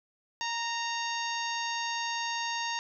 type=harmonic tone with a mistuned harmonic; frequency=925 Hz; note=A#5; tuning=14 cents flat; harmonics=1 / 2 / 3 / 4 / 5 / 6 / 7; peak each=-34 / -37 / -39 / -40 / -41 / -42 / -42 dBFS; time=0.41-2.79 s; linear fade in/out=0 ms; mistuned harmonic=1; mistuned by=+18 cents; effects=none